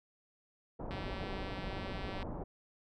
pink low-pass noise, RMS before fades -41 dBFS, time 0.79-2.44 s, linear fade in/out 10 ms, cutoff 920 Hz, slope 24 dB/octave
click train, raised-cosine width 0.3 ms, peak -30 dBFS, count 254, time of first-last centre 0.91-2.228 s, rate 192 Hz
effects none

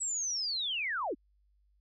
sine linear sweep, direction down, 7902 to 211.1 Hz, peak -31 dBFS, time 0-1.15 s, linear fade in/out 20 ms, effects added 50 Hz sine -66 dBFS peak until 1.8 s

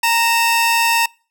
sawtooth tone pair together, 927.2 / 2637 Hz, A#5 / E7, -10 / 0 cents, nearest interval octave + tritone, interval 1810 cents, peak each -11 / -15 dBFS, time 0.03-1.06 s, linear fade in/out 5 ms, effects noise-tail reverb RT60 0.4 s tail -26 dB re dry

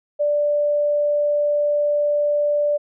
sine tone, 587.3 Hz, D5, in tune, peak -16 dBFS, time 0.19-2.78 s, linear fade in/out 20 ms, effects none

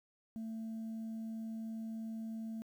sine tone, 223.1 Hz, A3, 24 cents sharp, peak -37 dBFS, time 0.36-2.62 s, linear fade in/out 0 ms, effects tanh soft clip ceiling -38 dBFS + 11-bit

